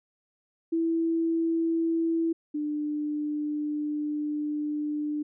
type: tone pair in turn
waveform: sine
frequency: 329.6 / 298.3 Hz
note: E4 / D4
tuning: 0 / +27 cents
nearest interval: major second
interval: 173 cents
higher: first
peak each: -23 / -27 dBFS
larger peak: first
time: 0.72-2.33 / 2.54-5.23 s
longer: second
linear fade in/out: 10 ms
effects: none